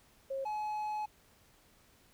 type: tone pair in turn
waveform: sine / triangle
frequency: 540 / 849.1 Hz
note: C#5 / G#5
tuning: -45 / +38 cents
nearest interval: minor sixth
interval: 783 cents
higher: second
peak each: -34 / -32 dBFS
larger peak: second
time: 0.3-0.45 / 0.45-1.06 s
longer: second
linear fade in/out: 10 ms
effects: pink hiss -65 dBFS RMS until 2.13 s